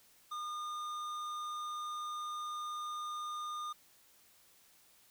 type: tone with tanh clipping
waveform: triangle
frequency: 1216 Hz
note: D#6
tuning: 40 cents flat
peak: -40 dBFS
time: 0.31-3.73 s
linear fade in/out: 10 ms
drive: 16 dB
effects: white hiss -65 dBFS RMS until 5.1 s